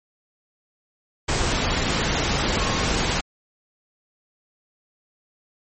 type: tone in noise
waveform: sine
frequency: 1083 Hz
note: C#6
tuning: 41 cents flat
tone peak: -30 dBFS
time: 2.6-2.84 s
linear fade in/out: 10 ms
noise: pink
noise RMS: -22 dBFS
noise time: 1.28-3.21 s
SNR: -11 dB
effects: low-pass 10000 Hz 12 dB/octave + MP3 32 kbps